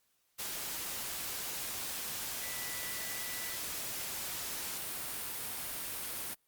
sine tone in noise, 1975.5 Hz, B6, in tune, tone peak -46 dBFS, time 2.41-3.57 s, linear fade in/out 20 ms, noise white, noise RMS -39 dBFS, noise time 0.38-6.35 s, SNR -10 dB, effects white hiss -75 dBFS RMS until 6.47 s + Opus 48 kbps

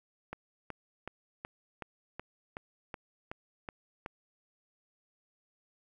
click train, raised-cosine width 0.5 ms, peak -24 dBFS, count 11, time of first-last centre 0.33-4.061 s, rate 2.68 Hz, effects 10-bit

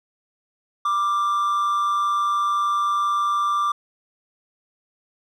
triangle tone with amplitude modulation, 1179 Hz, D6, 6 cents sharp, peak -15 dBFS, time 0.85-3.72 s, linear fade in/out 5 ms, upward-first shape sine, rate 193 Hz, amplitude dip 40%, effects none

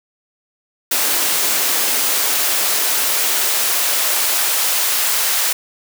white noise with high-pass filter sweep, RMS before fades -17 dBFS, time 0.91-5.53 s, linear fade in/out 5 ms, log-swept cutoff 260 to 680 Hz, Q 0.77, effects none

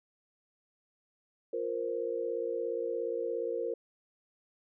sine chord, F suspended fourth, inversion none, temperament equal, 349.2 / 466.2 / 523.3 Hz, F4 / Bb4 / C5, 0 / 0 / 0 cents, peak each -39 / -33 / -37 dBFS, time 1.53-3.74 s, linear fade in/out 5 ms, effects none

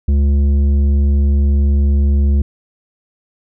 sine tone with tanh clipping, 70.7 Hz, C#2, 35 cents sharp, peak -11 dBFS, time 0.08-2.42 s, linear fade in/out 5 ms, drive 9 dB, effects none

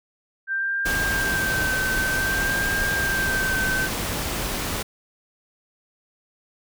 sine tone with vibrato, 1568 Hz, G6, in tune, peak -22 dBFS, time 0.47-3.89 s, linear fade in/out 50 ms, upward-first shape sine, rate 0.54 Hz, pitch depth 30 cents each way
pink noise, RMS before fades -27 dBFS, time 0.85-4.83 s, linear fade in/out 10 ms
effects none

